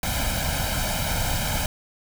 pink noise with comb filter, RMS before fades -25 dBFS, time 0.03-1.66 s, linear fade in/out 2 ms, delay 1.3 ms, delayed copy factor +0.85, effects none

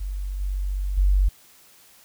sine tone with level steps, 47.71 Hz, G1, 46 cents flat, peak -26 / -23 / -15 dBFS, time 0-1.29 s, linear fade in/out 10 ms, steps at 0.4 / 0.97 s, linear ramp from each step 10 ms, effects white hiss -53 dBFS RMS until 2.04 s

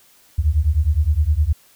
sine beating tone pair, 71.3 / 81 Hz, C#2 / E2, +49 / -30 cents, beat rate 9.7 Hz, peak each -17 dBFS, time 0.38-1.53 s, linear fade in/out 10 ms, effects white hiss -53 dBFS RMS until 1.75 s

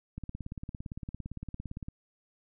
click train, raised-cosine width 5 ms, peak -26 dBFS, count 31, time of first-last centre 0.18-1.885 s, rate 17.6 Hz, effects none

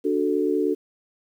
sine chord, D major, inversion none, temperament equal, 293.7 / 370 / 440 Hz, D4 / F#4 / A4, 0 / 0 / 0 cents, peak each -24 dBFS, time 0.04-0.75 s, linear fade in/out 20 ms, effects 9-bit

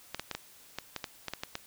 clicks, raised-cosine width 0.2 ms, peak -17 dBFS, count 11, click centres 0.146 / 0.196 / 0.313 / 0.35 / 0.786 / 0.963 / 1.042 / 1.283 / 1.336 / 1.435 / 1.554 s, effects white hiss -56 dBFS RMS until 1.66 s

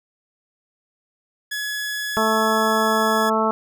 sawtooth tone, 1693 Hz, G#6, 33 cents sharp, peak -21 dBFS, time 1.51-3.3 s, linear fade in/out 10 ms
harmonic tone, 220 Hz, A3, in tune, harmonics 1 / 2 / 3 / 4 / 5 / 6, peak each -24 / -24 / -24 / -24 / -24 / -24 dBFS, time 2.17-3.51 s, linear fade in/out 0 ms
effects none

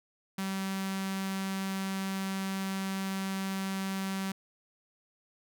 sawtooth tone with notch filter, 192.7 Hz, G3, 29 cents flat, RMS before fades -34 dBFS, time 0.38-4.32 s, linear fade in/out 5 ms, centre 470 Hz, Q 0.81, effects none

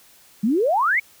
sine exponential sweep, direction up, 196 to 2302 Hz, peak -16 dBFS, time 0.43-1 s, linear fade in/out 10 ms, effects white hiss -52 dBFS RMS until 1.2 s

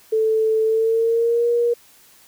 sine tone with pitch glide, 440 to 474.3 Hz, A4 to A#4, 0 to +30 cents, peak -15 dBFS, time 0.12-1.74 s, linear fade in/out 10 ms, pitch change +130 cents, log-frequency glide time 0.64-1.48 s, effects white hiss -51 dBFS RMS until 2.27 s

